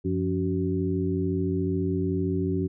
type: harmonic tone with a mistuned harmonic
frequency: 93.8 Hz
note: F#2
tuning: 24 cents sharp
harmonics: 1 / 2 / 3 / 4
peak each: -29 / -29 / -29 / -29 dBFS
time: 0.04-2.68 s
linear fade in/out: 20 ms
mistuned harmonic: 2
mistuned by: -110 cents
effects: none